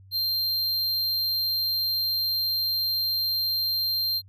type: tone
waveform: square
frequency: 4171 Hz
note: C8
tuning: 6 cents flat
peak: -24 dBFS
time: 0.11-4.22 s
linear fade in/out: 50 ms
effects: added 96 Hz sine -48 dBFS peak until 4.28 s